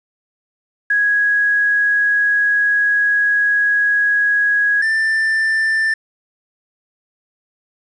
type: tone pair in turn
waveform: sine / triangle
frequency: 1661.2 / 1777.9 Hz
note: G#6 / A6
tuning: 0 / +18 cents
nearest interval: minor second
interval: 118 cents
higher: second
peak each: -12 dBFS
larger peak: neither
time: 0.9-4.82 / 4.82-5.94 s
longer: first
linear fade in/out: 5 ms
effects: resampled to 22050 Hz + 8-bit